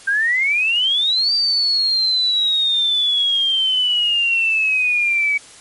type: exponential two-way sweep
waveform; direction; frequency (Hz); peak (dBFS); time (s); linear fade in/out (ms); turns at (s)
sine; up then down; 1568 to 4683 to 2265; -14; 0.07-5.38; 10; 1.33
effects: white hiss -42 dBFS RMS until 5.6 s + MP3 48 kbps